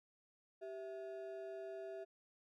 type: ring-modulated tone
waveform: triangle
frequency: 523.3 Hz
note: C5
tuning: in tune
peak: -40 dBFS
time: 0.61-2.05 s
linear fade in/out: 20 ms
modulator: 134 Hz
effects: none